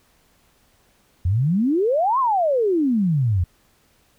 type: exponential two-way sweep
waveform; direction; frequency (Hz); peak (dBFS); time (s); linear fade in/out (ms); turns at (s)
sine; up then down; 82.8 to 1105 to 82.8; -16; 1.25-3.44; 5; 2.19
effects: pink hiss -60 dBFS RMS until 4.18 s